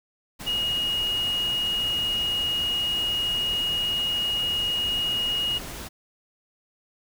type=tone in noise; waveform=sine; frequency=2876 Hz; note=F#7; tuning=50 cents flat; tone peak=-23 dBFS; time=0.46-5.59 s; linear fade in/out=20 ms; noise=pink; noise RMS=-37 dBFS; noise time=0.39-5.89 s; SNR=+11 dB; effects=none